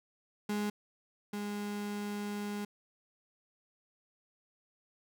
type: tone pair in turn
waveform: 35% pulse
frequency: 207.7 / 205.9 Hz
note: G#3 / G#3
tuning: 0 / -15 cents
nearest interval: unison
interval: 15 cents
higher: first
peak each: -30 / -34 dBFS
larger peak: first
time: 0.49-0.7 / 1.33-2.65 s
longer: second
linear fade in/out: 5 ms
effects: none